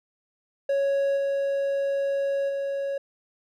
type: tone with level steps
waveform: triangle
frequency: 554.4 Hz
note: C#5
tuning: in tune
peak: -19 / -21 / -24 dBFS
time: 0.69-2.98 s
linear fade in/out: 5 ms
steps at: 1.16 / 2.48 s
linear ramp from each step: 20 ms
effects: none